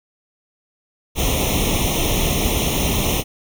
pink noise with comb filter, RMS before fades -19 dBFS, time 1.15-3.24 s, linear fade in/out 50 ms, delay 0.32 ms, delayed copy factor +1, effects none

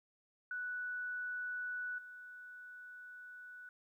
sine tone with level steps, 1480 Hz, F#6, in tune, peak -38 / -49 dBFS, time 0.51-3.69 s, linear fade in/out 2 ms, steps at 1.98 s, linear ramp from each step 5 ms, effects 13-bit

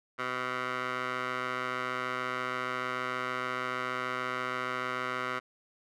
15% pulse tone with band-pass filter, 126.5 Hz, B2, 42 cents sharp, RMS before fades -34 dBFS, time 0.18-5.4 s, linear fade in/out 20 ms, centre 1500 Hz, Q 1.9, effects none

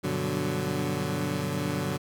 20% pulse chord, G major seventh, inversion none, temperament equal with one note detuned, 97.1 / 123.47 / 146.83 / 185 Hz, G2 / B2 / D3 / F#3, -16 / 0 / 0 / 0 cents, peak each -31 / -30 / -26 / -27 dBFS, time 0.03-1.98 s, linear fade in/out 20 ms, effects none

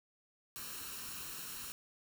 white noise with comb filter, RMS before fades -45 dBFS, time 0.56-1.72 s, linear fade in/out 0 ms, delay 0.72 ms, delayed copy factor +0.6, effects none

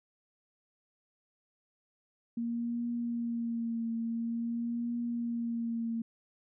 sine tone with vibrato, 233.1 Hz, A#3, in tune, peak -31 dBFS, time 2.37-6.02 s, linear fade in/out 5 ms, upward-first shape triangle, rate 0.48 Hz, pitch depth 35 cents each way, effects none

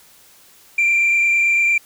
sine tone with frequency modulation, 2369 Hz, D7, 14 cents sharp, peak -11 dBFS, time 0.78-1.78 s, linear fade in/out 5 ms, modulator 28.9 Hz, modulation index 1.1, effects tanh soft clip ceiling -11 dBFS + white hiss -49 dBFS RMS until 1.85 s

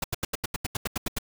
pink noise bursts, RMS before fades -28 dBFS, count 12, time 0.02-1.186 s, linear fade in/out 5 ms, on 22 ms, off 82 ms, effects none

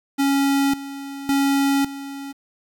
square tone with tremolo, 277.2 Hz, C#4, in tune, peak -17 dBFS, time 0.18-2.33 s, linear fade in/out 20 ms, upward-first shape square, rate 0.9 Hz, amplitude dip 80%, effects 9-bit

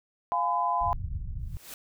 sine chord, F diminished, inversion none, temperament equal with one note detuned, 698.5 / 830.6 / 1009.7 Hz, F5 / Ab5 / Cb6, 0 / 0 / +38 cents, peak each -30 / -31 / -26 dBFS, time 0.32-0.93 s, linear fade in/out 0 ms
pink low-pass noise, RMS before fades -34 dBFS, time 0.81-1.57 s, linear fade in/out 0 ms, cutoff 120 Hz, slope 24 dB/octave
white noise with exponential growth, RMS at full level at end -39 dBFS, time 1.39-1.74 s, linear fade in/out 2 ms, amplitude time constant 75 ms
effects none

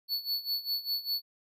square tone with tremolo, 4435 Hz, C#8, in tune, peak -28 dBFS, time 0.08-1.22 s, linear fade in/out 50 ms, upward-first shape sine, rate 5 Hz, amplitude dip 85%, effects none

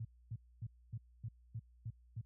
sine tone bursts, 112.4 Hz, A2, 37 cents sharp, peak -39 dBFS, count 8, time 0-2.212 s, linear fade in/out 5 ms, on 49 ms, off 260 ms, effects added 60 Hz sine -59 dBFS peak until 2.25 s + high-pass 60 Hz 12 dB/octave

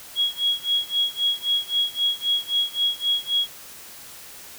sine tone with tremolo, 3315 Hz, G#7, 4 cents flat, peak -17 dBFS, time 0.15-3.48 s, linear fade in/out 50 ms, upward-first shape sine, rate 3.8 Hz, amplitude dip 95%, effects white hiss -42 dBFS RMS until 4.58 s

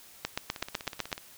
two click trains, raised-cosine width 0.2 ms, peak -12 / -22 dBFS, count 8 / 12, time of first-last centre 0.25-1.128 / 0.5-1.179 s, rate 7.97 / 16.2 Hz, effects white hiss -53 dBFS RMS until 1.37 s

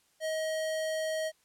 square tone, 632 Hz, D#5, 27 cents sharp, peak -31 dBFS, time 0.2-1.32 s, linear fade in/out 50 ms, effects white hiss -69 dBFS RMS until 1.44 s + low-pass 11000 Hz 12 dB/octave

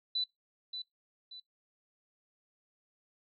sine tone with echo, 3986 Hz, B7, 15 cents sharp, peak -30 dBFS, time 0.15-0.24 s, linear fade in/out 5 ms, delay 580 ms, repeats 2, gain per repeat -8 dB, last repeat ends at 1.4 s, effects noise-tail reverb RT60 0.2 s tail -23 dB re dry

